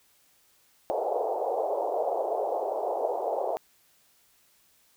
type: band-pass noise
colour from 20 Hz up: white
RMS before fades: -29 dBFS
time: 0.9-3.57 s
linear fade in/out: 0 ms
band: 410 to 800 Hz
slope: 48 dB/octave
effects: white hiss -64 dBFS RMS until 4.96 s